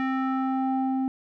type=tone with low-pass filter sweep; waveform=square; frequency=263.5 Hz; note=C4; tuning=12 cents sharp; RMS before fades=-26 dBFS; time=0-1.08 s; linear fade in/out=0 ms; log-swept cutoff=1900 to 560 Hz; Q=2.3; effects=none